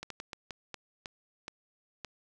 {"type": "slowing click train", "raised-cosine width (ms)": 0.2, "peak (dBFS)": -22, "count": 9, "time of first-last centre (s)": [0.03, 2.047], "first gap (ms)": 73, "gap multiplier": 1.34, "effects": []}